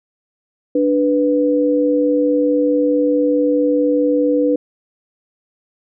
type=tone pair together; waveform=sine; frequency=293.7 / 493.9 Hz; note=D4 / B4; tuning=0 / 0 cents; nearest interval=major sixth; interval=900 cents; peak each=-15 dBFS; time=0.75-4.56 s; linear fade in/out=5 ms; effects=none